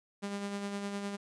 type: tone with tremolo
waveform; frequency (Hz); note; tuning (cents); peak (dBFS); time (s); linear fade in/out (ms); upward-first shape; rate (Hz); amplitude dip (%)
sawtooth; 201.1; G3; +44; -30; 0.22-1.17; 20; sine; 9.8; 40
effects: resampled to 22050 Hz + 11-bit